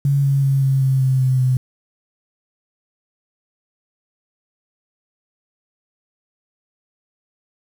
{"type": "tone with pitch steps", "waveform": "sine", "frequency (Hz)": [140, 138.23, 136.49, 134.76, 133.06, 131.38, 129.72, 128.08], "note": ["C#3", "C#3", "C#3", "C#3", "C3", "C3", "C3", "C3"], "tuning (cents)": [18, -5, -26, -49, 29, 7, -15, -37], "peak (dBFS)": -13, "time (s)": [0.05, 1.57], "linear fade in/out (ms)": 2, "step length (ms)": 190, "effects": ["7-bit"]}